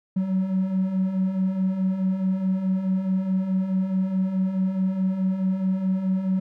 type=beating tone pair; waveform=triangle; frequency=185 / 189.7 Hz; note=F#3 / F#3; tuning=0 / +43 cents; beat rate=4.7 Hz; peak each=-26 / -19 dBFS; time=0.16-6.4 s; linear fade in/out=10 ms; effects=tanh soft clip ceiling -14 dBFS